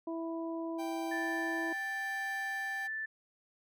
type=harmonic tone; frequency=329.6 Hz; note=E4; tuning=in tune; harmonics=1 / 2 / 3; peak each=-36 / -42 / -46 dBFS; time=0.07-1.73 s; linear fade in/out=5 ms
type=tone with tremolo; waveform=45% pulse; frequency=784 Hz; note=G5; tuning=in tune; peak=-40 dBFS; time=0.78-2.88 s; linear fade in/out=20 ms; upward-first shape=sine; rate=0.83 Hz; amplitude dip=25%
type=tone; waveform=sine; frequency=1760 Hz; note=A6; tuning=in tune; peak=-35 dBFS; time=1.11-3.06 s; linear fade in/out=10 ms
effects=none